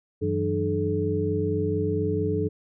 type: tone cluster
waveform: sine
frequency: 95.6 / 162.4 / 186.8 / 300.6 / 429.5 Hz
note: G2 / E3 / F#3 / D4 / A4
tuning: -43 / -26 / +17 / +40 / -42 cents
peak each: -28 / -32 / -33 / -30 / -26 dBFS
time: 0.21-2.49 s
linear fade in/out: 20 ms
effects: none